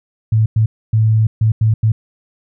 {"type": "tone bursts at uneven times", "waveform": "sine", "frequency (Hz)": 110, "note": "A2", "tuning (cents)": 0, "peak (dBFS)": -9, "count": 6, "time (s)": [[0.32, 0.46], [0.56, 0.66], [0.93, 1.27], [1.41, 1.52], [1.61, 1.74], [1.83, 1.92]], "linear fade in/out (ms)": 5, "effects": []}